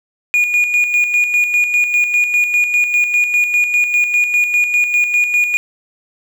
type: tone with tremolo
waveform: triangle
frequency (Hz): 2443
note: D#7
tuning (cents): -32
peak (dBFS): -8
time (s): 0.34-5.57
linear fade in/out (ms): 0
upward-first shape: square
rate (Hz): 5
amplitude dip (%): 50
effects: none